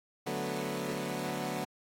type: chord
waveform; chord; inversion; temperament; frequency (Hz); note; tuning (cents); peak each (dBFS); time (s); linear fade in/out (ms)
15% pulse; B minor seventh; first; equal; 146.83 / 185 / 220 / 246.9; D3 / F#3 / A3 / B3; 0 / 0 / 0 / 0; -33 / -32 / -34 / -32; 0.26-1.65; 10
effects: AAC 64 kbps